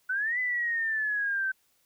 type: exponential two-way sweep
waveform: sine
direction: up then down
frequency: 1480 to 2018 to 1536 Hz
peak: -26 dBFS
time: 0.09-1.52 s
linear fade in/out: 10 ms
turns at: 0.39 s
effects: white hiss -69 dBFS RMS until 1.85 s